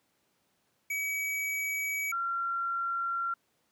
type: tone pair in turn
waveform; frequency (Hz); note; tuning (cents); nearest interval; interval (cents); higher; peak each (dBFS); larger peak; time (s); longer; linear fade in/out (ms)
square / sine; 2274 / 1372; C#7 / F6; +44 / -31; major sixth; 875; first; -31 / -29; second; 0.9-2.12 / 2.12-3.34; neither; 5
effects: pink hiss -73 dBFS RMS until 3.71 s + high-pass 150 Hz 12 dB/octave